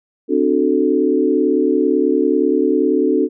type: chord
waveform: sine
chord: D dominant seventh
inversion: third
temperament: equal with one note detuned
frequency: 261.6 / 299.5 / 370 / 440 Hz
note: C4 / D4 / F#4 / A4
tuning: 0 / +34 / 0 / 0 cents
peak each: -19 / -17 / -18 / -18 dBFS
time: 0.28-3.29 s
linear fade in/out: 50 ms
effects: none